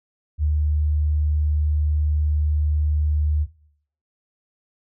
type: tone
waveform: sine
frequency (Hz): 75.3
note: D2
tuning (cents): +44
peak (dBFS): -17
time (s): 0.38-3.47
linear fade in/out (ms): 50
effects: noise-tail reverb RT60 0.6 s tail -18 dB re dry